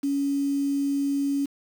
sine tone with quantisation, 280 Hz, C#4, 18 cents sharp, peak -22 dBFS, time 0.03-1.46 s, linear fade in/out 10 ms, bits 7, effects none

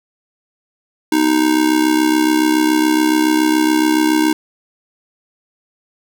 square tone with amplitude modulation, 311.1 Hz, D#4, in tune, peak -9 dBFS, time 1.12-4.33 s, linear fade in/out 5 ms, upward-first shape sine, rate 67.1 Hz, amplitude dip 70%, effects none

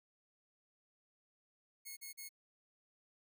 5% pulse tone bursts, 2181 Hz, C#7, 29 cents flat, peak -36 dBFS, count 3, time 1.85-2.292 s, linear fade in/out 20 ms, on 120 ms, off 41 ms, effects none

